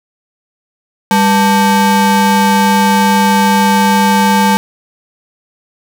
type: ring-modulated tone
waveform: square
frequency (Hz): 343.8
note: F4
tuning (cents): -27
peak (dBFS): -5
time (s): 1.11-4.57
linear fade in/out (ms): 0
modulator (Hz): 543
effects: none